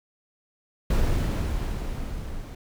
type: noise with level ramp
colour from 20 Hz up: brown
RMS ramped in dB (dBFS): -21 to -36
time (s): 0.9-2.55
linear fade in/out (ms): 5
effects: none